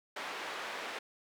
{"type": "band-pass noise", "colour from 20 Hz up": "white", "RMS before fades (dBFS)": -41, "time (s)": [0.16, 0.99], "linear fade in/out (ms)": 5, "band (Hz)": [390, 2200], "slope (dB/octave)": 12, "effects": []}